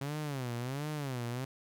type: tone with vibrato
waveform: sawtooth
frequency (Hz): 134.6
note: C3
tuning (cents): +49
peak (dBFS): -31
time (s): 0.01-1.45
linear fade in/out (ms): 5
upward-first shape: sine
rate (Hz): 1.4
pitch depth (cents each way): 220
effects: none